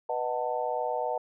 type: chord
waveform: sine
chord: B dominant seventh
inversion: none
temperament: just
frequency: 493.9 / 617.4 / 740.8 / 889 Hz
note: B4 / D#5 / F#5 / A5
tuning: 0 / -14 / +2 / +18 cents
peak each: -33 dBFS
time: 0.09-1.18 s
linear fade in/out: 5 ms
effects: none

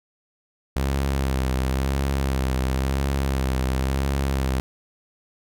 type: tone with vibrato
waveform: sawtooth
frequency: 66.7 Hz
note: C2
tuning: 34 cents sharp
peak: -17 dBFS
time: 0.76-4.6 s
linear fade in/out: 0 ms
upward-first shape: sine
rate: 0.96 Hz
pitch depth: 49 cents each way
effects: none

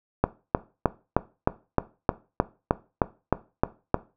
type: click train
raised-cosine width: 1 ms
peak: -4 dBFS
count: 13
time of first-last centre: 0.24-3.944 s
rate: 3.24 Hz
effects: noise-tail reverb RT60 0.3 s tail -17 dB re dry

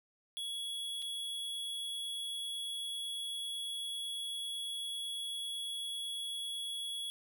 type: tone with dropouts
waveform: square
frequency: 3358 Hz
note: G#7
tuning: 18 cents sharp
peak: -38 dBFS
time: 0.37-7.1 s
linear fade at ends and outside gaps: 0 ms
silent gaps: 1.02-1.024 s
effects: none

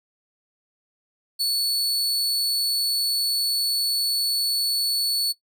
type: tone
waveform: 40% pulse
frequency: 4435 Hz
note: C#8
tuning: in tune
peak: -19 dBFS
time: 1.39-5.33 s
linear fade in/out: 20 ms
effects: noise-tail reverb RT60 0.1 s tail -17 dB re dry

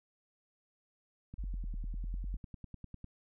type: click train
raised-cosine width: 5 ms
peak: -33 dBFS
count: 18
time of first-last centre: 1.34-3.043 s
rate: 9.98 Hz
type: linear two-way sweep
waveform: sine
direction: down then up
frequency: 49 to 38.43 to 46.79 Hz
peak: -35 dBFS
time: 1.38-2.37 s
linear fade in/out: 10 ms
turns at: 1.74 s
effects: none

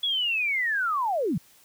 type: linear sweep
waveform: sine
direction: down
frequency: 3413 to 130 Hz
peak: -23 dBFS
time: 0.03-1.38 s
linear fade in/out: 5 ms
effects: white hiss -57 dBFS RMS until 1.64 s

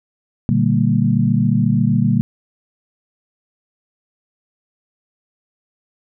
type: tone cluster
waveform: sine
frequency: 119.7 / 147.7 / 194.6 / 228.5 Hz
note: A#2 / D3 / G3 / A#3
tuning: +46 / +10 / -12 / -34 cents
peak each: -18 dBFS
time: 0.49-2.21 s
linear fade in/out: 0 ms
effects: none

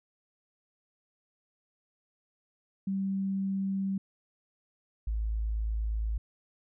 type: tone pair in turn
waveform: sine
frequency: 194 / 54.3 Hz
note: G3 / A1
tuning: -18 / -22 cents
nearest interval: octave + minor seventh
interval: 2204 cents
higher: first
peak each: -28 dBFS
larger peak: neither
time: 2.87-3.98 / 5.07-6.18 s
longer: neither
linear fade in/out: 5 ms
effects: none

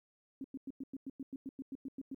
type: tone bursts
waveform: sine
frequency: 269.4 Hz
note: C#4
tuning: 49 cents flat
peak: -39 dBFS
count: 14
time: 0.41-2.146 s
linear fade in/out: 2 ms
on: 33 ms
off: 98 ms
effects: 13-bit

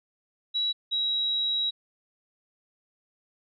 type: tone pair in turn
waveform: sine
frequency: 3900 / 3860 Hz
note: B7 / B7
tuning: -23 / -40 cents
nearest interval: unison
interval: 17 cents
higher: first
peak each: -24 dBFS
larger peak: neither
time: 0.54-0.73 / 0.91-1.71 s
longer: second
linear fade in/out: 20 ms
effects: none

